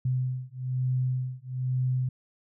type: beating tone pair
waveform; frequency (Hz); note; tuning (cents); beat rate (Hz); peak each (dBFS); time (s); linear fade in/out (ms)
sine; 127.4 / 128.5; C3 / C3; -46 / -31; 1.1; -29; 0.05-2.09; 5
effects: none